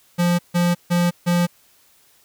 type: tone bursts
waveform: square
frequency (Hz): 174.61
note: F3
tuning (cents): 0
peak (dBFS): -16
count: 4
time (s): 0.18-1.47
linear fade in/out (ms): 20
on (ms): 210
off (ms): 150
effects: white hiss -56 dBFS RMS until 2.24 s